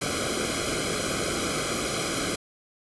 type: noise with comb filter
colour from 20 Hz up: pink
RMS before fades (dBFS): -28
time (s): 0.01-2.36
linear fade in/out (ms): 10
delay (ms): 1.1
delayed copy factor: -0.95
effects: resampled to 24000 Hz